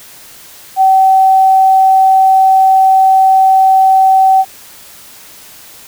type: tone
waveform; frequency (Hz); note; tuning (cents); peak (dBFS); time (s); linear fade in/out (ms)
sine; 765; G5; -42; -4; 0.76-4.45; 50
effects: white hiss -36 dBFS RMS until 5.87 s